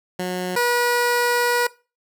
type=tone pair in turn; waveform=15% pulse; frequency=181.8 / 483.4 Hz; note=F#3 / B4; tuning=-30 / -37 cents; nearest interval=octave + perfect fourth; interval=1693 cents; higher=second; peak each=-17 / -11 dBFS; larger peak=second; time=0.19-0.56 / 0.56-1.67 s; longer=second; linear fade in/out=5 ms; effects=noise-tail reverb RT60 0.3 s tail -20 dB re dry